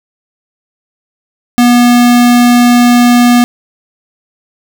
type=tone; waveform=square; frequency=242.3 Hz; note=B3; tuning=33 cents flat; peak=-4 dBFS; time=1.58-3.44 s; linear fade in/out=0 ms; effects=none